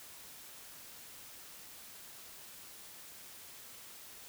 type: silence
effects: white hiss -52 dBFS RMS until 4.28 s